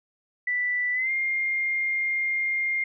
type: tone with pitch glide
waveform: sine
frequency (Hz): 1975.5 to 2117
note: B6 to C7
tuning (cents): 0 to +20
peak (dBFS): -23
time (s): 0.47-2.84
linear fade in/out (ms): 5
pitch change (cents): +120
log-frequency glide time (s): 0.93-1.11
effects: none

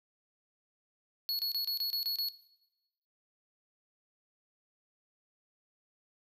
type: tone bursts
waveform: square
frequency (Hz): 4363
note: C#8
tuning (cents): -28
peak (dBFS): -31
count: 8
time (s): 1.29-2.286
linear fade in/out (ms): 0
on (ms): 100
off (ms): 28
effects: noise-tail reverb RT60 0.9 s tail -17 dB re dry

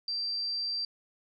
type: tone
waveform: sine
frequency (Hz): 4699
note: D8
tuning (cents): 0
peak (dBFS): -30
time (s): 0.08-0.85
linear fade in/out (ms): 2
effects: none

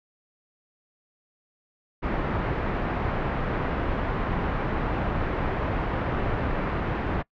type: low-pass noise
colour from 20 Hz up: pink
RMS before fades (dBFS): -27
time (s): 2.02-7.23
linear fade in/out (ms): 20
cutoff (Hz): 1700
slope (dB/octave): 12
effects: noise-tail reverb RT60 0.1 s tail -24 dB re dry + low-pass 3000 Hz 12 dB/octave

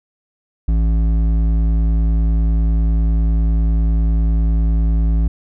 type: tone with hard clipping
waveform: sine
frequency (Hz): 55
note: A1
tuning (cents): 0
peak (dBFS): -14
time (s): 0.68-5.28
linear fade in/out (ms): 5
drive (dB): 9
effects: none

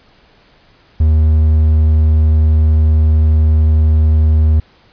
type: tone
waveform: triangle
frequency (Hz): 77.78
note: D#2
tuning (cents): 0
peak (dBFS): -5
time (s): 1-4.6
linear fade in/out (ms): 5
effects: pink hiss -49 dBFS RMS until 4.92 s + resampled to 11025 Hz

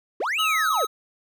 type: linear two-way sweep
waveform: triangle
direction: up then down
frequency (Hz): 299.7 to 3012 to 393.5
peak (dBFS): -21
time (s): 0.2-0.85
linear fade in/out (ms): 5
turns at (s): 0.4
type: tone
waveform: square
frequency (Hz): 1280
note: D#6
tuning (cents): +49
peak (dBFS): -23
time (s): 0.38-0.87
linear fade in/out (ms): 20
effects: none

